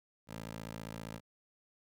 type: tone with high-pass filter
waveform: 15% pulse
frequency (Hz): 55.1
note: A1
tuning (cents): +3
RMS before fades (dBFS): -45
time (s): 0.27-1.21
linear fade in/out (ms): 50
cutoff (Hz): 130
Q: 0.58
effects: none